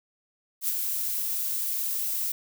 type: noise with ADSR envelope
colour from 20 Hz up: violet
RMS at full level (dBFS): -25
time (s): 0.61-2.32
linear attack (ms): 75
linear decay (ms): 23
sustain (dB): -4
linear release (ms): 4
effects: none